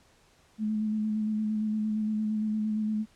sine tone with vibrato, 214.8 Hz, A3, 41 cents flat, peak -26 dBFS, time 0.58-3.06 s, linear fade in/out 50 ms, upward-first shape square, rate 8.7 Hz, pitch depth 17 cents each way, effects pink hiss -62 dBFS RMS until 3.15 s + low-pass 9000 Hz 12 dB/octave

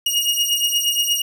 sawtooth beating tone pair, 2863 / 2871.5 Hz, F7 / F7, +42 / +47 cents, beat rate 8.5 Hz, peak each -17 dBFS, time 0.06-1.22 s, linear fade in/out 5 ms, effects none

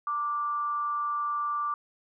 sine tone with amplitude modulation, 1174.7 Hz, D6, in tune, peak -25 dBFS, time 0.07-1.74 s, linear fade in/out 2 ms, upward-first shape sine, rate 261 Hz, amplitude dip 40%, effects none

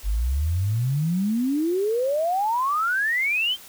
sine exponential sweep, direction up, 47.35 to 3200 Hz, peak -20 dBFS, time 0.03-3.57 s, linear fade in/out 50 ms, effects white hiss -45 dBFS RMS until 3.68 s

